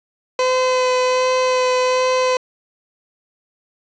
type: tone with vibrato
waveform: 30% pulse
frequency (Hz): 509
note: C5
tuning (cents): -48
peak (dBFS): -12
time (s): 0.39-2.37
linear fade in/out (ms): 2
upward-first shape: sine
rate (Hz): 1.3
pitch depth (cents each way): 11
effects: resampled to 16000 Hz + 7-bit